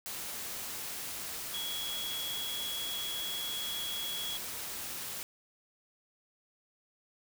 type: tone in noise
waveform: sine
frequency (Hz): 3341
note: G#7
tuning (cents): +10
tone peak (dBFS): -36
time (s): 1.54-4.37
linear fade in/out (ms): 0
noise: white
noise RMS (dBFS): -40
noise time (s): 0.06-5.23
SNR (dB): +1
effects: none